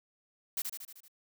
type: noise with echo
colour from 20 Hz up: blue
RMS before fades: -33 dBFS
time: 0.57-0.62 s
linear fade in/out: 5 ms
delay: 77 ms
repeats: 6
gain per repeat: -4 dB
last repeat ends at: 1.082 s
effects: none

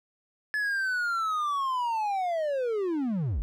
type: linear sweep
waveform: triangle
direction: down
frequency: 1723 to 39.66 Hz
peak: -24 dBFS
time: 0.54-3.42 s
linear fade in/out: 0 ms
effects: none

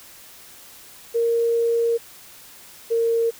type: tone pair in turn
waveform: sine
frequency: 464.9 / 460.4 Hz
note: A#4 / A#4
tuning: -5 / -22 cents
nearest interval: unison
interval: 17 cents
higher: first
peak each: -17 dBFS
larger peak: neither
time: 1.14-1.98 / 2.9-3.31 s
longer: first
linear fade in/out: 20 ms
effects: white hiss -45 dBFS RMS until 3.39 s

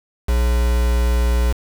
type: tone with quantisation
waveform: triangle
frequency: 60.1 Hz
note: B1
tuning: 46 cents flat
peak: -12 dBFS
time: 0.28-1.53 s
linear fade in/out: 10 ms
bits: 4
effects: none

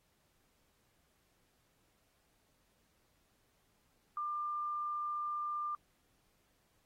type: tone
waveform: sine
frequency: 1195 Hz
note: D6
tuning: 30 cents sharp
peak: -35 dBFS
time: 4.17-5.75 s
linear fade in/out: 2 ms
effects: pink hiss -75 dBFS RMS until 6.85 s + AAC 48 kbps

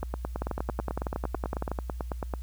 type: two click trains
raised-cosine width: 1 ms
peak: -16 / -17 dBFS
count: 15 / 22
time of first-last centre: 0.42-1.716 / 0.03-2.338 s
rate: 10.8 / 9.1 Hz
effects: added 60 Hz sine -34 dBFS peak until 2.42 s + white hiss -60 dBFS RMS until 2.42 s

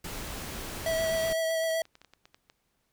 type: noise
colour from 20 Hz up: pink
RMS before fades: -38 dBFS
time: 0.04-1.33 s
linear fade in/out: 5 ms
type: tone with vibrato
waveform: square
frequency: 650 Hz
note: E5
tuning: 24 cents flat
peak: -27 dBFS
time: 0.86-1.82 s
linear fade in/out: 2 ms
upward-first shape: sine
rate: 7.9 Hz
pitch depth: 15 cents each way
type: clicks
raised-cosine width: 0.2 ms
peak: -34 dBFS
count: 11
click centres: 1.511 / 1.638 / 1.71 / 1.854 / 1.954 / 2.016 / 2.047 / 2.136 / 2.255 / 2.345 / 2.499 s
effects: pink hiss -75 dBFS RMS until 2.92 s

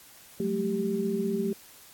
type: tone cluster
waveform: sine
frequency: 183.7 / 198.6 / 218.6 / 391.3 Hz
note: F#3 / G3 / A3 / G4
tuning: -12 / +23 / -11 / -3 cents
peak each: -34 / -36 / -30 / -29 dBFS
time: 0.4-1.53 s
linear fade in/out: 2 ms
effects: white hiss -52 dBFS RMS until 1.93 s + AAC 64 kbps

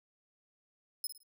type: tone with echo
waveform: 10% pulse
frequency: 5140 Hz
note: E8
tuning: 45 cents flat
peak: -28 dBFS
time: 1.04-1.07 s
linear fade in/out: 2 ms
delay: 54 ms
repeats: 3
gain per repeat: -10 dB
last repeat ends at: 1.232 s
effects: none

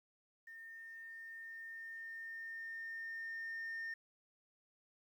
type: tone with level ramp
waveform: sine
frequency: 1820 Hz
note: A#6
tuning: 42 cents flat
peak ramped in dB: -50 to -38 dBFS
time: 0.47-3.94 s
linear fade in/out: 5 ms
effects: tanh soft clip ceiling -39 dBFS + 12-bit

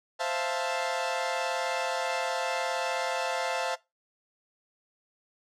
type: chord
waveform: sawtooth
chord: F major seventh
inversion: second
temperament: equal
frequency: 523.3 / 659.3 / 698.5 / 880 Hz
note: C5 / E5 / F5 / A5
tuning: 0 / 0 / 0 / 0 cents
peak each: -30 dBFS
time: 0.19-3.76 s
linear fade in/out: 20 ms
effects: noise-tail reverb RT60 0.2 s tail -19 dB re dry + low-pass 7000 Hz 12 dB/octave

